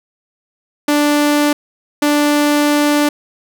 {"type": "tone bursts at uneven times", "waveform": "sawtooth", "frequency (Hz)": 293.7, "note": "D4", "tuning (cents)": 0, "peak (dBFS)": -7, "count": 2, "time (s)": [[0.88, 1.53], [2.02, 3.09]], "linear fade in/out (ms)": 5, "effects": []}